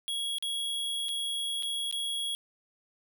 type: tone with dropouts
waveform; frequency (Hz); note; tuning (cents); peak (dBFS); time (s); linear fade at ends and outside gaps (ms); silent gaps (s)
square; 3323; G#7; 0; -31; 0.08-2.35; 0; 0.384-0.425 / 1.085-1.09 / 1.625-1.632 / 1.912-1.926
effects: none